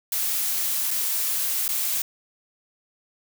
blue noise with dropouts, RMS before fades -25 dBFS, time 0.12-2.02 s, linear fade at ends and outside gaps 2 ms, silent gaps 0.907-0.911 / 1.68-1.689 s, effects none

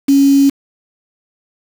sine tone with quantisation, 277.2 Hz, C#4, in tune, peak -6 dBFS, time 0.08-0.5 s, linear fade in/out 10 ms, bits 4, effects none

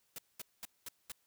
white noise bursts, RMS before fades -44 dBFS, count 5, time 0.16-1.12 s, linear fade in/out 2 ms, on 24 ms, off 210 ms, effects white hiss -75 dBFS RMS until 1.26 s

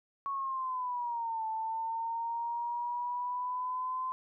sine linear two-way sweep, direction down then up, 1113 to 880 to 1033 Hz, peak -32 dBFS, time 0.26-4.12 s, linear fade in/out 0 ms, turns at 1.46 s, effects none

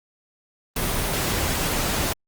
pink noise, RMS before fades -24 dBFS, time 0.76-2.13 s, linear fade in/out 5 ms, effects Opus 24 kbps

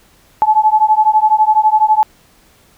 sine beating tone pair, 856 / 868 Hz, A5 / A5, -48 / -24 cents, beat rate 12 Hz, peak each -11 dBFS, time 0.42-2.03 s, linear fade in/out 0 ms, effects pink hiss -50 dBFS RMS until 2.77 s

